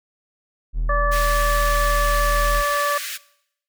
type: tone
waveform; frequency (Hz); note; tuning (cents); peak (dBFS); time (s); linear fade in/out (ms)
triangle; 40.35; E1; -36; -17; 0.73-2.64; 50
type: harmonic tone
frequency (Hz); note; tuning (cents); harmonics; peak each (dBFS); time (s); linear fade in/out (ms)
579; D5; -25; 1 / 2 / 3; -24 / -21 / -26; 0.89-2.98; 5
type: high-pass noise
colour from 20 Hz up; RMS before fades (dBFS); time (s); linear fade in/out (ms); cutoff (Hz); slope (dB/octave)
pink; -30; 1.11-3.18; 20; 1500; 48
effects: noise-tail reverb RT60 0.7 s tail -19 dB re dry